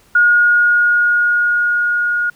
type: tone with level ramp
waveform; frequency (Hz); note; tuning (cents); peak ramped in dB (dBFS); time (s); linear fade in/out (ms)
sine; 1437; F6; +49; -7 to -14; 0.15-2.3; 5
effects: pink hiss -51 dBFS RMS until 2.35 s